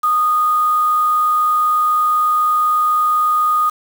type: tone with quantisation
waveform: sine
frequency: 1234 Hz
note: D#6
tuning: 15 cents flat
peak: -12 dBFS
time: 0.03-3.7 s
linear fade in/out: 10 ms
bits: 5
effects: none

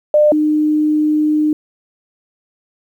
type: tone pair in turn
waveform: sine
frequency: 600 / 304.1 Hz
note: D5 / D#4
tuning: +37 / -40 cents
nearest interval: octave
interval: 1177 cents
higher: first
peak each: -7 / -11 dBFS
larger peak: first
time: 0.14-0.32 / 0.32-1.53 s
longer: second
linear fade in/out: 2 ms
effects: 8-bit

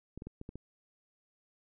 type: clicks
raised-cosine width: 3 ms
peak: -30 dBFS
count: 6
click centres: 0.176 / 0.221 / 0.27 / 0.414 / 0.491 / 0.556 s
effects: none

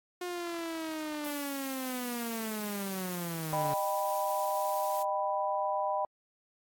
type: linear sweep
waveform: sawtooth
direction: down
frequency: 359.5 to 141.5 Hz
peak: -31 dBFS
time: 0.21-3.74 s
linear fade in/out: 5 ms
type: noise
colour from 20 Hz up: blue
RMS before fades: -43 dBFS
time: 1.24-5.03 s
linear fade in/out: 5 ms
type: chord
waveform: sine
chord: Eb augmented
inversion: none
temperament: equal with one note detuned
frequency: 611.9 / 784 / 987.8 Hz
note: Eb5 / G5 / B5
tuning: -29 / 0 / 0 cents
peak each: -33 dBFS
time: 3.53-6.05 s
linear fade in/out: 0 ms
effects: AAC 64 kbps

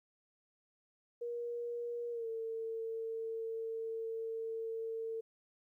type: tone with pitch glide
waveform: sine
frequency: 475.4 to 450.8 Hz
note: A#4 to A4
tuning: +34 to +42 cents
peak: -37 dBFS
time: 1.21-5.21 s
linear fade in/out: 10 ms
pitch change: -92 cents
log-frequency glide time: 2.11-2.28 s
effects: 13-bit

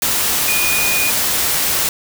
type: tone in noise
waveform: sine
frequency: 2457 Hz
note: D#7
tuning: 22 cents flat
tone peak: -18 dBFS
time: 0.48-1.1 s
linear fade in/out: 2 ms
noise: white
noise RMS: -17 dBFS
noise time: 0.02-1.89 s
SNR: -4 dB
effects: none

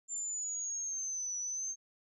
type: linear two-way sweep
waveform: sine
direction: down then up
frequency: 7270 to 5890 to 6380 Hz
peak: -35 dBFS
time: 0.08-1.76 s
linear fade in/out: 50 ms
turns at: 1.38 s
effects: none

